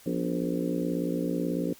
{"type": "harmonic tone with a mistuned harmonic", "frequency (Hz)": 58.27, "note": "A#1", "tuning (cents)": 0, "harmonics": [3, 4, 5, 6, 7, 8, 9], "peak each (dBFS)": [-32, -34, -31, -37, -37, -37, -37], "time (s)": [0.06, 1.73], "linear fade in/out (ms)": 5, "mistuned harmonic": 4, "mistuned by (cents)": 82, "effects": ["white hiss -54 dBFS RMS until 1.79 s", "Opus 48 kbps"]}